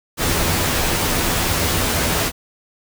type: noise with comb filter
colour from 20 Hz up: pink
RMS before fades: -19 dBFS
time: 0.17-2.32 s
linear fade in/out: 50 ms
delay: 12 ms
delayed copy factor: +0.5
effects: none